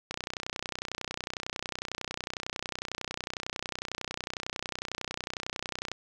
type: click train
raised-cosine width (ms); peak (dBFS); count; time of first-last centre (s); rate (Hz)
0.2; -16; 181; 0.11-5.916; 31
effects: none